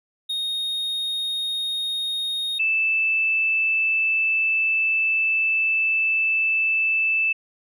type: tone pair in turn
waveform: triangle / sine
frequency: 3717 / 2636 Hz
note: A#7 / E7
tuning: -6 / -1 cents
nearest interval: tritone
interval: 595 cents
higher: first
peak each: -22 / -18 dBFS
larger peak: second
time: 0.29-2.59 / 2.59-7.33 s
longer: second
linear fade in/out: 10 ms
effects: none